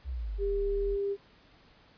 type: exponential two-way sweep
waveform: sine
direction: down then up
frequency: 69.3 to 34.65 to 45.75 Hz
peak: -32 dBFS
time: 0.04-0.98 s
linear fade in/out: 50 ms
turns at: 0.67 s
type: tone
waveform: sine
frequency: 399.7 Hz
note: G4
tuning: 34 cents sharp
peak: -28 dBFS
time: 0.38-1.17 s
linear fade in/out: 50 ms
effects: pink hiss -60 dBFS RMS until 1.97 s + resampled to 11025 Hz